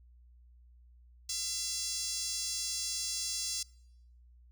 5% pulse tone with high-pass filter, 677 Hz, E5, 46 cents sharp, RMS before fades -36 dBFS, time 1.29-3.63 s, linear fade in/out 5 ms, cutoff 5200 Hz, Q 1.3, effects noise-tail reverb RT60 0.9 s tail -26 dB re dry + added 60 Hz sine -56 dBFS peak until 4.51 s

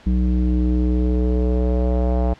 square tone with low-pass filter sweep, 61.74 Hz, B1, in tune, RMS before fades -18 dBFS, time 0.06-2.34 s, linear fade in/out 10 ms, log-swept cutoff 230 to 710 Hz, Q 2.7, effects pink hiss -47 dBFS RMS until 2.39 s + low-pass 4000 Hz 12 dB/octave

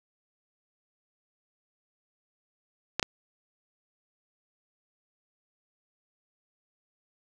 clicks, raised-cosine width 0.2 ms, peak -8 dBFS, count 2, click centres 2.996 / 3.028 s, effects none

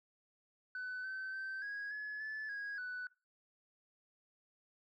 sine tone with pitch steps, 1504 / 1536 / 1550 / 1653 / 1702 / 1736 / 1649 / 1489 Hz, F#6 / G6 / G6 / G#6 / G#6 / A6 / G#6 / F#6, +28 / -36 / -20 / -9 / +42 / -24 / -13 / +11 cents, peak -38 dBFS, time 0.75-3.07 s, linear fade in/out 2 ms, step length 290 ms, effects noise-tail reverb RT60 0.3 s tail -22 dB re dry + tanh soft clip ceiling -38 dBFS

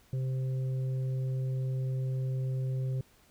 harmonic tone, 130.81 Hz, C3, in tune, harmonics 1 / 3 / 4, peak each -29 / -46 / -48 dBFS, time 0.13-3.01 s, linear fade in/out 2 ms, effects pink hiss -63 dBFS RMS until 3.3 s

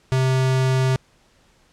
square tone, 130.81 Hz, C3, in tune, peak -17 dBFS, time 0.12-0.96 s, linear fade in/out 0 ms, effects pink hiss -58 dBFS RMS until 1.72 s + low-pass 8000 Hz 12 dB/octave

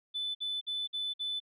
sine tone bursts, 3503 Hz, A7, 8 cents flat, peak -31 dBFS, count 5, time 0.14-1.402 s, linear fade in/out 20 ms, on 210 ms, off 53 ms, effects tanh soft clip ceiling -28 dBFS

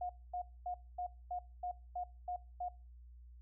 sine tone bursts, 718 Hz, F5, 48 cents sharp, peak -37 dBFS, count 9, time 0.01-2.686 s, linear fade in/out 5 ms, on 84 ms, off 240 ms, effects noise-tail reverb RT60 0.4 s tail -24 dB re dry + added 60 Hz sine -53 dBFS peak until 3.41 s

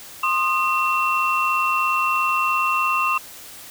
sine tone cluster, 1055 / 1232 / 2710 Hz, C6 / D#6 / E7, +14 / -17 / +47 cents, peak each -22 dBFS, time 0.23-3.18 s, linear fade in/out 5 ms, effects white hiss -40 dBFS RMS until 3.7 s

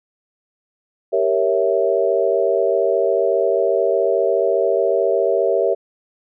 sine chord, G diminished seventh, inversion none, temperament equal, 392 / 466.2 / 554.4 / 659.3 Hz, G4 / Bb4 / Db5 / Fb5, 0 / 0 / 0 / 0 cents, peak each -20 dBFS, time 1.12-5.75 s, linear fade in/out 20 ms, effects none

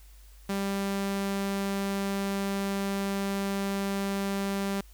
sawtooth tone, 197.3 Hz, G3, 11 cents sharp, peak -24 dBFS, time 0.49-4.81 s, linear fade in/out 5 ms, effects added 50 Hz sine -49 dBFS peak until 4.93 s + white hiss -60 dBFS RMS until 4.93 s

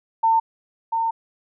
sine tone pair in turn, 902 / 908.8 Hz, A5 / A#5, +43 / -44 cents, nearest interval unison, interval 13 cents, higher second, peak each -14 / -19 dBFS, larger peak first, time 0.23-0.4 / 0.92-1.11 s, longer second, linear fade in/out 10 ms, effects none

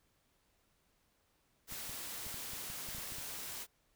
white noise, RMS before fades -44 dBFS, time 1.67-3.67 s, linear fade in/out 50 ms
clicks, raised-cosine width 5 ms, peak -39 dBFS, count 11, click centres 1.723 / 1.895 / 2.266 / 2.343 / 2.534 / 2.701 / 2.888 / 2.949 / 2.983 / 3.122 / 3.185 s
effects pink hiss -75 dBFS RMS until 3.95 s

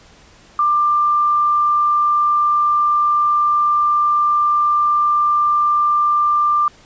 sine tone, 1188 Hz, D6, 20 cents sharp, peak -12 dBFS, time 0.59-6.68 s, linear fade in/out 2 ms, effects pink hiss -47 dBFS RMS until 6.85 s + resampled to 16000 Hz

